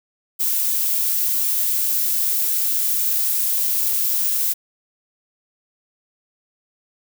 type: noise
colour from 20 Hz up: violet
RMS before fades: -20 dBFS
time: 0.39-4.54 s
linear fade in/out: 20 ms
effects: none